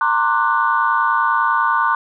sine tone cluster, 919 / 1059 / 1169 / 1481 Hz, A#5 / C6 / D6 / F#6, -25 / +21 / -8 / +1 cents, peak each -19 dBFS, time 0.01-1.95 s, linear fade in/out 2 ms, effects tanh soft clip ceiling -3 dBFS

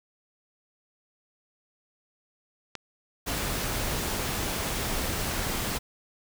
click, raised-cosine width 0.2 ms, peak -18 dBFS, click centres 2.753 s
pink noise, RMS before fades -30 dBFS, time 3.26-5.79 s, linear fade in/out 20 ms
effects none

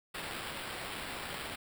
white noise with sample-and-hold, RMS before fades -41 dBFS, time 0.14-1.56 s, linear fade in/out 10 ms, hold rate 6300 Hz, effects none

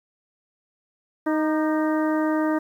harmonic tone with a mistuned harmonic, 311.1 Hz, D#4, in tune, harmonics 1 / 2 / 3 / 4 / 5 / 6, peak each -21 / -27 / -31 / -33 / -35 / -37 dBFS, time 1.26-2.59 s, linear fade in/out 10 ms, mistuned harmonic 4, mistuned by -43 cents, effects 9-bit

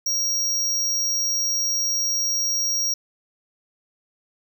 square tone, 5640 Hz, F8, 16 cents sharp, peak -21 dBFS, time 0.06-2.94 s, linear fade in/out 5 ms, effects none

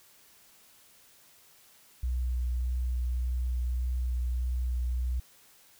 sine tone with vibrato, 61.7 Hz, B1, 1 cent flat, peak -27 dBFS, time 2.03-5.2 s, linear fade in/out 5 ms, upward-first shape sine, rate 1.7 Hz, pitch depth 13 cents each way, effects white hiss -59 dBFS RMS until 5.79 s

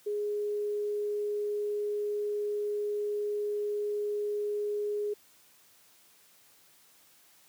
sine tone, 415.3 Hz, G#4, in tune, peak -29 dBFS, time 0.06-5.14 s, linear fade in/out 10 ms, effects white hiss -61 dBFS RMS until 7.48 s + high-pass 100 Hz 12 dB/octave

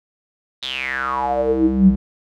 square tone with band-pass filter sweep, 65.41 Hz, C2, in tune, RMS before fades -18 dBFS, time 0.62-1.96 s, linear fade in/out 10 ms, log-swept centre 3800 to 150 Hz, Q 9.5, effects none

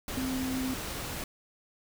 sine tone in noise, 260 Hz, C4, 11 cents flat, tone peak -30 dBFS, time 0.17-0.74 s, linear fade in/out 2 ms, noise pink, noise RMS -37 dBFS, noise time 0.08-1.24 s, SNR +4 dB, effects none

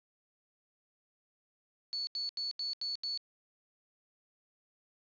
sine tone bursts, 4435 Hz, C#8, in tune, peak -33 dBFS, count 6, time 1.93-3.175 s, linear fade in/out 0 ms, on 140 ms, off 81 ms, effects resampled to 11025 Hz + 11-bit

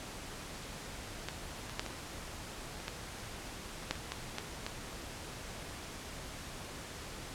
clicks, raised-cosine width 0.2 ms, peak -19 / -26 / -15 / -24 / -28 / -19 / -30 / -14 / -29 / -19 / -18 / -19 dBFS, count 12, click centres 1.286 / 1.696 / 1.795 / 1.863 / 2.802 / 2.881 / 3.832 / 3.91 / 3.955 / 4.12 / 4.384 / 4.665 s, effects pink hiss -45 dBFS RMS until 7.34 s + low-pass 10000 Hz 12 dB/octave

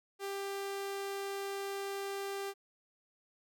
sawtooth tone, 395.4 Hz, G4, 15 cents sharp, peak -33 dBFS, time 0.19-2.54 s, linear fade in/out 50 ms, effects none

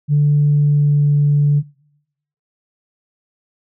sine tone with pitch glide, 146.5 to 145.4 Hz, D3 to D3, -4 to -17 cents, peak -9 dBFS, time 0.08-1.63 s, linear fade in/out 50 ms, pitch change -13 cents, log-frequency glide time 0.49-1.12 s, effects noise-tail reverb RT60 0.9 s tail -26 dB re dry + tanh soft clip ceiling -6 dBFS

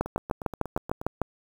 two click trains, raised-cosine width 1 ms, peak -10 / -21 dBFS, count 9 / 9, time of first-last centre 0.01-1.217 / 0.06-1.015 s, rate 6.63 / 8.38 Hz, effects 7-bit

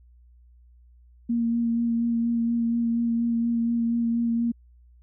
sine tone with vibrato, 233.1 Hz, A#3, in tune, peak -21 dBFS, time 1.29-4.52 s, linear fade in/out 10 ms, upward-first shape sine, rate 4.2 Hz, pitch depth 16 cents each way, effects added 60 Hz sine -51 dBFS peak until 5.02 s

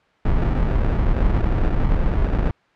brown noise with sample-and-hold, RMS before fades -18 dBFS, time 0.25-2.51 s, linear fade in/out 2 ms, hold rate 1050 Hz, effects white hiss -58 dBFS RMS until 2.75 s + low-pass 2000 Hz 12 dB/octave

